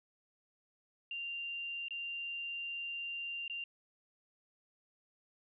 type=tone with dropouts; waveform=sine; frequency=2782 Hz; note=F7; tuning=7 cents flat; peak=-38 dBFS; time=1.11-3.64 s; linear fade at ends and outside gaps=2 ms; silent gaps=1.884-1.907 / 3.48-3.498 s; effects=none